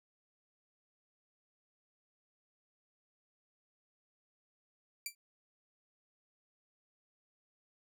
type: tone with exponential decay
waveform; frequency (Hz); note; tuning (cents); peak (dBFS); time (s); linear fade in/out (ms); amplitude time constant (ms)
10% pulse; 2349; D7; 0; -25; 5.06-5.15; 2; 19
effects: none